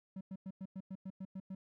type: tone bursts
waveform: triangle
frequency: 190.1 Hz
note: F#3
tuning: 47 cents sharp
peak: -39 dBFS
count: 10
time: 0.16-1.55 s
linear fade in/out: 5 ms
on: 49 ms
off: 100 ms
effects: none